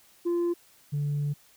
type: tone pair in turn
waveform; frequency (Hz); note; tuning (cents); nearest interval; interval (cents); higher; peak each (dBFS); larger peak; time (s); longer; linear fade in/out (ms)
sine; 345.4 / 145.22; F4 / D3; -19 / -19; octave + minor third; 1500; first; -21 / -24; first; 0.25-0.54 / 0.92-1.34; second; 20
effects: tanh soft clip ceiling -23 dBFS + white hiss -59 dBFS RMS until 1.56 s